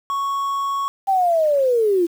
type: tone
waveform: triangle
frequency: 1108.7 Hz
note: C#6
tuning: in tune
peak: -18 dBFS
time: 0.1-0.88 s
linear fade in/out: 0 ms
type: linear sweep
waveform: sine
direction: down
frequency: 793 to 329.6 Hz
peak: -14 dBFS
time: 1.07-2.07 s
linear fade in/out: 20 ms
effects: 7-bit